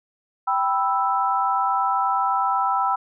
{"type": "chord", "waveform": "sine", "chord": "E minor", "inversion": "first", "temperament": "equal", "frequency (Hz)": [784, 987.8, 1318.5], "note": ["G5", "B5", "E6"], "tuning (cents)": [0, 0, 0], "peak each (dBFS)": -23, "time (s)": [0.47, 2.96], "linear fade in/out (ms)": 10, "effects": []}